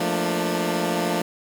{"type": "chord", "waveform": "15% pulse", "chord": "Bb major seventh", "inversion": "second", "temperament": "equal with one note detuned", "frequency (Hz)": [174.61, 220, 233.1, 298.1], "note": ["F3", "A3", "Bb3", "D4"], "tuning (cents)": [0, 0, 0, 26], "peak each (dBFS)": [-19, -22, -25, -21], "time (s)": [0, 1.22], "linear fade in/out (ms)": 5, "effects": []}